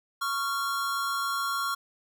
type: tone pair together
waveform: square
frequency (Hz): 1108.7 / 1381.6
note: C#6 / F6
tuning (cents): 0 / -19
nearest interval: major third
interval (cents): 381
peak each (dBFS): -31 / -31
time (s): 0.21-1.75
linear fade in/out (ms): 10
effects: none